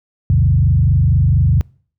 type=tone with frequency modulation; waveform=sine; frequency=107.5 Hz; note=A2; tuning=40 cents flat; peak=-9 dBFS; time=0.3-1.61 s; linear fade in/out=0 ms; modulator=24.3 Hz; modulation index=1.7; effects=noise-tail reverb RT60 0.5 s tail -26 dB re dry